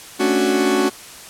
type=chord; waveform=40% pulse; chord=D major seventh; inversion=second; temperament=equal; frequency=220 / 277.2 / 293.7 / 370 Hz; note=A3 / C#4 / D4 / F#4; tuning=0 / 0 / 0 / 0 cents; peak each=-23 / -20 / -22 / -17 dBFS; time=0.19-0.9 s; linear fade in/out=20 ms; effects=white hiss -38 dBFS RMS until 1.29 s + low-pass 11000 Hz 12 dB/octave

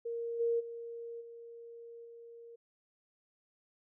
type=tone with level steps; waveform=sine; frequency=466.2 Hz; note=A#4; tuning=in tune; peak=-35 / -28 / -41 / -47 / -49 dBFS; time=0.05-2.56 s; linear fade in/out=10 ms; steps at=0.39 / 0.59 / 1.2 / 2.04 s; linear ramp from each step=20 ms; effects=none

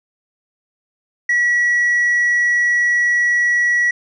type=tone with tanh clipping; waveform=triangle; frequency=1932 Hz; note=B6; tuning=39 cents flat; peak=-13 dBFS; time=1.29-3.91 s; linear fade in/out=5 ms; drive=6 dB; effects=none

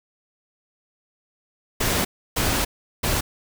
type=noise bursts at uneven times; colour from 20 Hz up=pink; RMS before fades=-22 dBFS; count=3; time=1.8-2.05 / 2.36-2.65 / 3.03-3.21 s; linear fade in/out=10 ms; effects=none

